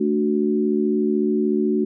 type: chord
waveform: sine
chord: D major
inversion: second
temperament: equal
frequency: 220 / 293.7 / 370 Hz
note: A3 / D4 / F#4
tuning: 0 / 0 / 0 cents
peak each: -21 / -23 / -21 dBFS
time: 0-1.85 s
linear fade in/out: 10 ms
effects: none